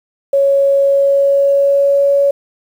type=tone with pitch glide; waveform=sine; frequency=554.4 to 561.5 Hz; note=C#5 to C#5; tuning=0 to +22 cents; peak=-8 dBFS; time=0.33-2.31 s; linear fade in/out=5 ms; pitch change=+22 cents; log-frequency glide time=0.75-2.14 s; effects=7-bit